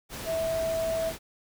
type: tone in noise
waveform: sine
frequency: 653 Hz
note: E5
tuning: 17 cents flat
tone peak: -26 dBFS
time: 0.25-1.13 s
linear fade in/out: 50 ms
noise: pink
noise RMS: -38 dBFS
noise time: 0.09-1.19 s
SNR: +9 dB
effects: none